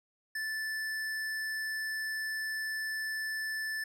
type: tone with tanh clipping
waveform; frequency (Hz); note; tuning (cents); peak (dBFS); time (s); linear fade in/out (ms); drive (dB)
sine; 1754; A6; -6; -35; 0.35-3.84; 5; 16
effects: none